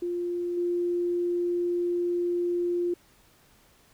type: tone with level steps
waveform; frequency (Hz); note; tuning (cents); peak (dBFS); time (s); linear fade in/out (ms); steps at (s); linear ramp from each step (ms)
sine; 350; F4; +4; -27 / -24; 0.02-2.94; 5; 0.57; 5
effects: pink hiss -60 dBFS RMS until 3.93 s